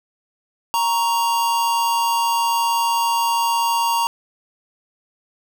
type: tone pair together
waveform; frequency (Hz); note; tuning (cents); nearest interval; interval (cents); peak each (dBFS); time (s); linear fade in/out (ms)
square; 932.3 / 1113.3; A#5 / C#6; 0 / +7; minor third; 307; -18 / -27; 0.74-4.07; 0
effects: none